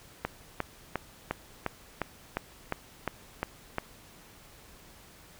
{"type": "click train", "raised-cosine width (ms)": 0.5, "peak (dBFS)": -14, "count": 11, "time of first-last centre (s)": [0.25, 3.784], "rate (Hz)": 2.83, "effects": ["pink hiss -54 dBFS RMS until 5.39 s"]}